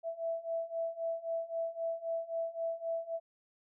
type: beating tone pair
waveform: sine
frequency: 660 / 663.8 Hz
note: E5 / E5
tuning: +2 / +12 cents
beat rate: 3.8 Hz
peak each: -38 / -36 dBFS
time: 0.03-3.2 s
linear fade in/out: 50 ms
effects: none